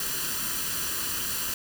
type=noise with comb filter; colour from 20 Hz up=white; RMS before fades=-30 dBFS; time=0-1.54 s; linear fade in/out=2 ms; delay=0.68 ms; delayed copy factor=+0.65; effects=none